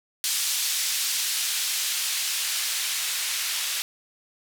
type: noise with band-pass filter sweep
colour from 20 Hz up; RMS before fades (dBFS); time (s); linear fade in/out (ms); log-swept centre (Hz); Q
blue; -27; 0.24-3.82; 0; 3800 to 2500; 0.74
effects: none